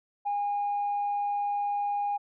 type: tone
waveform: sine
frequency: 816 Hz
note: G#5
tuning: 31 cents flat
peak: -25 dBFS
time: 0.25-2.18 s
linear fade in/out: 20 ms
effects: tanh soft clip ceiling -23 dBFS